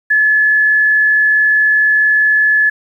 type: tone with frequency modulation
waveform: sine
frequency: 1717 Hz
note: A6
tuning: 43 cents flat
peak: -8 dBFS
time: 0.1-2.7 s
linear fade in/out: 10 ms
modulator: 64.6 Hz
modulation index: 0.26
effects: 8-bit